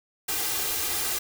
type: noise with comb filter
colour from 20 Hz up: white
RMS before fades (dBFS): -28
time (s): 0.28-1.19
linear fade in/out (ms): 10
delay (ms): 2.5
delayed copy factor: +0.65
effects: none